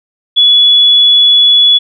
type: tone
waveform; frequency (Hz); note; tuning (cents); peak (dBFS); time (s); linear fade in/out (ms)
sine; 3406; G#7; +43; -3; 0.36-1.79; 20
effects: none